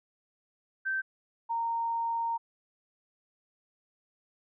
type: tone pair in turn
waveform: sine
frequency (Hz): 1554 / 924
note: G6 / A#5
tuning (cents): -16 / -16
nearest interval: major sixth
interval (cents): 900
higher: first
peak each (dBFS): -28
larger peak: neither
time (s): 0.85-1.02 / 1.49-2.38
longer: second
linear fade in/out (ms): 20
effects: none